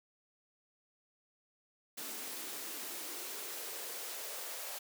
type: noise with high-pass filter sweep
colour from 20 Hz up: white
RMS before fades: -43 dBFS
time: 1.97-4.79 s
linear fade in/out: 10 ms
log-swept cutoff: 250 to 580 Hz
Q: 2.3
effects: none